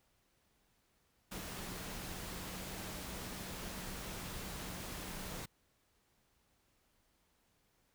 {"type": "tone in noise", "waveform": "sine", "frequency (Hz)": 185, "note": "F#3", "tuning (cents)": 0, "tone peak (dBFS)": -52, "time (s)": [1.31, 5.46], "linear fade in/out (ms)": 10, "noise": "pink", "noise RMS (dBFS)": -45, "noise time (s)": [1.31, 5.46], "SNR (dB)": -10, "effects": ["pink hiss -75 dBFS RMS until 7.94 s"]}